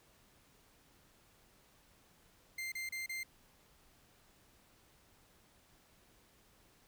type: tone bursts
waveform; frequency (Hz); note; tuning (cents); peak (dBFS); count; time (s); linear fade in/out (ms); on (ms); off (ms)
40% pulse; 2093; C7; 0; -38; 4; 2.58-3.233; 5; 140; 31
effects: pink hiss -67 dBFS RMS until 6.87 s

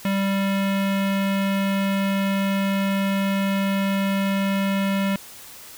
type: tone with low-pass filter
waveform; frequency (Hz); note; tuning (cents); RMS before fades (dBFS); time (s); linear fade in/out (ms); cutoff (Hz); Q
square; 196; G3; 0; -22; 0.05-5.16; 2; 2800; 1.8
effects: white hiss -42 dBFS RMS until 5.77 s

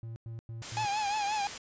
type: tone bursts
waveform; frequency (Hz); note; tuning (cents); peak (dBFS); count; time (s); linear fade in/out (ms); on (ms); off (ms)
triangle; 114.2; A#2; -35; -36; 4; 0.03-0.85; 0; 130; 100
type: noise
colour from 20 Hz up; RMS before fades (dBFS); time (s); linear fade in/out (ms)
white; -40; 0.62-1.58; 5
type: tone with vibrato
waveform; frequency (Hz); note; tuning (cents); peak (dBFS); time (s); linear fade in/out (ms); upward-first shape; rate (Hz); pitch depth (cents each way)
45% pulse; 830.6; G#5; 0; -29; 0.77-1.47; 0; triangle; 5.7; 87
effects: resampled to 16000 Hz

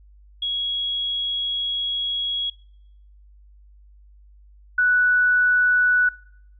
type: tone pair in turn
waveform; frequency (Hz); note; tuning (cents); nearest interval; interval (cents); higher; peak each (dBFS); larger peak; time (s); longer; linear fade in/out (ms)
sine; 3322 / 1479.8; G#7 / F#6; 0 / 0; octave + major second; 1400; first; -22 / -15; second; 0.42-2.5 / 4.78-6.09; first; 5
effects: noise-tail reverb RT60 0.8 s tail -24 dB re dry + added 50 Hz sine -47 dBFS peak until 6.59 s

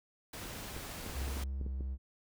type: noise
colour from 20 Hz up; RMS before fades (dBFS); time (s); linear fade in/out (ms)
pink; -44; 0.33-1.44; 5
type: clicks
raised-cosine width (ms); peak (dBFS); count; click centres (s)
3; -31; 9; 0.765 / 1.064 / 1.097 / 1.216 / 1.281 / 1.37 / 1.613 / 1.664 / 1.808
type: tone with pitch glide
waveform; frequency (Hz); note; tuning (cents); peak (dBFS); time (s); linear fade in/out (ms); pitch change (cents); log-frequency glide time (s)
triangle; 67.3 to 65.88; C2 to C2; +49 to +12; -33; 1.12-1.98; 50; -37; 1.55-1.67
effects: none

